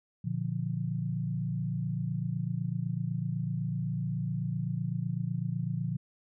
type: chord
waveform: sine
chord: Bb major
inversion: none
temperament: equal with one note detuned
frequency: 118.65 / 146.83 / 174.61 Hz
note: Bb2 / D3 / F3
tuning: +31 / 0 / 0 cents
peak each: -34 dBFS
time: 0.24-5.97 s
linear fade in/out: 10 ms
effects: none